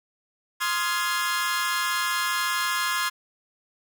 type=chord; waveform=sawtooth; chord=F minor seventh; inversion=second; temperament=equal with one note detuned; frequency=1046.5 / 1244.5 / 1396.9 / 1681.5 Hz; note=C6 / Eb6 / F6 / Ab6; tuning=0 / 0 / 0 / +21 cents; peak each=-24 / -29 / -27 / -25 dBFS; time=0.6-3.1 s; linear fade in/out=20 ms; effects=none